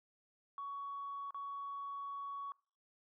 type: tone with dropouts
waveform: sine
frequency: 1120 Hz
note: C#6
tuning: 18 cents sharp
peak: -40 dBFS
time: 0.58-2.52 s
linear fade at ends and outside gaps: 1 ms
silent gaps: 1.307-1.345 s
effects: noise-tail reverb RT60 0.4 s tail -24 dB re dry + tanh soft clip ceiling -36 dBFS